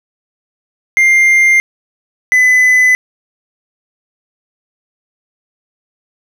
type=tone pair in turn; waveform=triangle; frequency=2100 / 2008 Hz; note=C7 / B6; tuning=+6 / +28 cents; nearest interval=minor second; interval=78 cents; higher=first; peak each=-4 dBFS; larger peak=neither; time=0.97-1.6 / 2.32-2.95 s; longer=neither; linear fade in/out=0 ms; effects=none